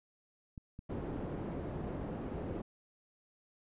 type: clicks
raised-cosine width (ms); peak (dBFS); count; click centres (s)
5; -33; 7; 0.578 / 0.791 / 0.985 / 1.096 / 1.141 / 1.195 / 1.256
type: low-pass noise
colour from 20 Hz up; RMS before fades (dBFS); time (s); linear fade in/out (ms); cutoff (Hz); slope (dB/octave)
white; -40; 0.89-2.62; 10; 380; 12
effects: resampled to 8000 Hz